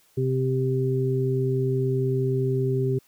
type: harmonic tone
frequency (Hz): 130.7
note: C3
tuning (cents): -1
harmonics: 1 / 2 / 3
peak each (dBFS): -23 / -32 / -25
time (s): 0.17-2.99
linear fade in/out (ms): 10
effects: white hiss -61 dBFS RMS until 3.07 s